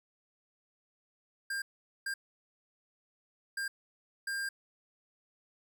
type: tone bursts at uneven times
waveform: square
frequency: 1600 Hz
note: G6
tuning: 35 cents sharp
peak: -34 dBFS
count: 4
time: 1.5-1.62 / 2.06-2.14 / 3.57-3.68 / 4.27-4.49 s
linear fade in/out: 5 ms
effects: none